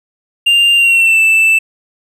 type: tone with pitch glide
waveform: triangle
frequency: 2794 to 2648 Hz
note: F7 to E7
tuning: 0 to +7 cents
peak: -5 dBFS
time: 0.46-1.59 s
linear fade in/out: 10 ms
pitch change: -93 cents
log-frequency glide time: 0.75-1.2 s
effects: none